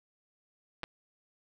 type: clicks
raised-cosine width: 0.3 ms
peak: -21 dBFS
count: 2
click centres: 0.833 / 0.839 s
effects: 9-bit